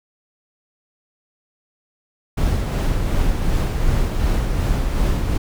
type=noise with tremolo; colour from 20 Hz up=brown; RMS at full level=-17 dBFS; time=2.37-5.38 s; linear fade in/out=10 ms; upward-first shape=sine; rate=2.7 Hz; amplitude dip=35%; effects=none